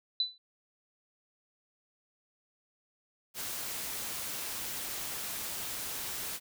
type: tone with exponential decay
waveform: sine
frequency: 3989 Hz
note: B7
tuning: 17 cents sharp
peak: -23 dBFS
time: 0.2-0.38 s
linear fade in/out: 2 ms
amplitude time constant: 38 ms
type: noise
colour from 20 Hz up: white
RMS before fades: -38 dBFS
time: 3.34-6.4 s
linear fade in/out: 50 ms
effects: none